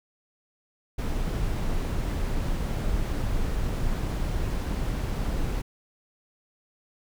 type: noise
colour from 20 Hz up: brown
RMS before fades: -27 dBFS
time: 0.98-5.62 s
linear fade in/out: 10 ms
effects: none